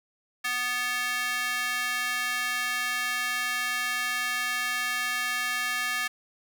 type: tone with high-pass filter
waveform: square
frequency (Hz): 246.9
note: B3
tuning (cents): 0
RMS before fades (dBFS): -29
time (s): 0.44-6.08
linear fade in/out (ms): 10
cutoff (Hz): 1700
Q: 2.1
effects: none